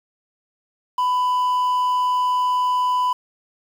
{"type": "tone with quantisation", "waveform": "triangle", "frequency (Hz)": 998, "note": "B5", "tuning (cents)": 18, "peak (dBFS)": -15, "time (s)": [0.98, 3.13], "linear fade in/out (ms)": 5, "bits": 7, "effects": []}